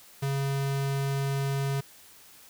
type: tone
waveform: square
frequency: 137.9 Hz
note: C#3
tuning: 9 cents flat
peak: -27 dBFS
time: 0.22-1.81 s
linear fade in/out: 10 ms
effects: white hiss -53 dBFS RMS until 2.49 s